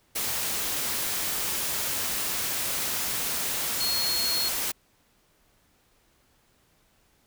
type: tone in noise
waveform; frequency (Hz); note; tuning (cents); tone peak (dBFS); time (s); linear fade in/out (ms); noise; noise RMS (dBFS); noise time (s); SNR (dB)
sine; 4302; C8; +47; -26; 3.8-4.49; 10; white; -29; 0.15-4.72; 0
effects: pink hiss -65 dBFS RMS until 7.26 s